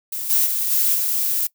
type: noise with level steps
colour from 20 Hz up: violet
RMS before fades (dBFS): -27 / -17 / -22 / -18 / -21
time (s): 0.12-1.47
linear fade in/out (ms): 5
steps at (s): 0.29 / 0.45 / 0.7 / 0.94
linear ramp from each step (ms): 20
effects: noise-tail reverb RT60 0.1 s tail -21 dB re dry